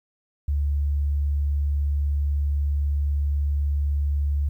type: tone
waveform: sine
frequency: 71.9 Hz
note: D2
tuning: 36 cents flat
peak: -20 dBFS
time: 0.48-4.49 s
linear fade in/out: 5 ms
effects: 10-bit